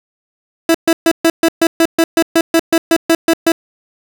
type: tone bursts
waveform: 30% pulse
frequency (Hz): 329.6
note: E4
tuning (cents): 0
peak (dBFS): -5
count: 16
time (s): 0.69-3.52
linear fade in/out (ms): 2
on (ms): 55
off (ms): 130
effects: none